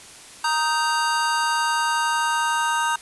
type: chord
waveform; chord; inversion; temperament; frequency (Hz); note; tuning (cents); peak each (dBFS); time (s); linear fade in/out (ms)
square; Eb major; second; just; 933.4 / 1244.5 / 1555.6; Bb5 / Eb6 / G6; +2 / 0 / -14; -23 / -27 / -26; 0.44-2.96; 5
effects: white hiss -43 dBFS RMS until 3.01 s + resampled to 24000 Hz